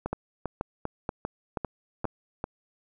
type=two click trains; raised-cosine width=1 ms; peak=-15 / -16 dBFS; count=5 / 7; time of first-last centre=0.13-2.053 / 0.06-2.441 s; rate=2.08 / 2.52 Hz; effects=none